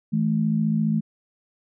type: tone pair together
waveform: sine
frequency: 161.64 / 216.3 Hz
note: E3 / A3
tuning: -34 / -29 cents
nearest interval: perfect fourth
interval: 505 cents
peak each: -23 / -21 dBFS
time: 0.12-1.01 s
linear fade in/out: 20 ms
effects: none